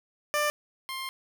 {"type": "tone pair in turn", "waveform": "15% pulse", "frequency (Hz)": [594, 1058.4], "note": ["D5", "C6"], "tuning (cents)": [20, 20], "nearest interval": "minor seventh", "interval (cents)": 1000, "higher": "second", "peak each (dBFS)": [-18, -27], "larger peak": "first", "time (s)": [[0.34, 0.5], [0.89, 1.09]], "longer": "second", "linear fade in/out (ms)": 0, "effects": []}